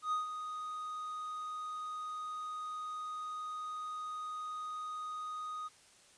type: tone with ADSR envelope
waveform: triangle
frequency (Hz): 1244.5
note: D#6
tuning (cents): 0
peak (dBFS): -28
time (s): 0.02-5.69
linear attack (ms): 100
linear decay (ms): 140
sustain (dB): -9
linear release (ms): 24
effects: white hiss -62 dBFS RMS until 6.17 s + resampled to 22050 Hz